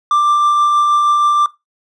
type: tone with tremolo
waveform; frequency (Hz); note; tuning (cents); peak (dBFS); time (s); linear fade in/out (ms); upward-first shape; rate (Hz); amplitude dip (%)
triangle; 1181; D6; +9; -7; 0.11-1.46; 2; triangle; 6.3; 25
effects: noise-tail reverb RT60 0.2 s tail -17 dB re dry + resampled to 24000 Hz